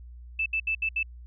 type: tone bursts at uneven times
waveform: sine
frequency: 2637 Hz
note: E7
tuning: in tune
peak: -24 dBFS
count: 5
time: 0.39-0.46 / 0.53-0.6 / 0.67-0.75 / 0.82-0.89 / 0.96-1.03 s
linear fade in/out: 5 ms
effects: added 60 Hz sine -42 dBFS peak until 1.26 s